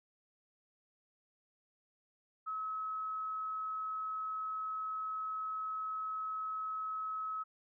sine tone, 1286 Hz, E6, 43 cents flat, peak -36 dBFS, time 2.46-7.44 s, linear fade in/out 20 ms, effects none

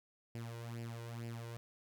sawtooth tone with flanger, 116.54 Hz, A#2, in tune, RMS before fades -45 dBFS, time 0.35-1.57 s, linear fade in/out 0 ms, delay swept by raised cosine 0.39 to 2.09 ms, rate 2.2 Hz, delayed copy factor +0.7, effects none

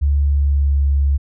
sine tone with pitch glide, 71.3 to 69.99 Hz, C#2 to C#2, +49 to +17 cents, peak -12 dBFS, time 0.01-1.18 s, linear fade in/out 20 ms, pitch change -32 cents, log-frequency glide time 0.22-0.86 s, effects none

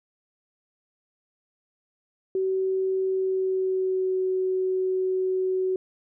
sine tone with pitch glide, 379.4 to 374 Hz, F#4 to F#4, +43 to +19 cents, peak -22 dBFS, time 2.35-5.76 s, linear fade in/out 2 ms, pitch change -24 cents, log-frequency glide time 3.06-4.18 s, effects none

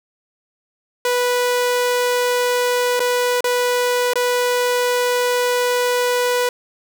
sawtooth tone with dropouts, 491.9 Hz, B4, 7 cents flat, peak -12 dBFS, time 1.05-6.49 s, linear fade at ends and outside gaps 2 ms, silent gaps 2.995-3.002 / 3.407-3.442 / 4.135-4.156 s, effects none

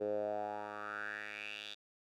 10% pulse tone with band-pass filter sweep, 104.4 Hz, G#2, 10 cents sharp, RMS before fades -41 dBFS, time 0-1.75 s, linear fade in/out 20 ms, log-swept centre 450 to 3600 Hz, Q 5.1, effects none

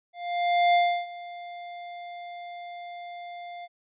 square tone with ADSR envelope, 700 Hz, F5, 4 cents sharp, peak -18 dBFS, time 0.13-3.68 s, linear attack 610 ms, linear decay 320 ms, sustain -20 dB, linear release 37 ms, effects resampled to 8000 Hz

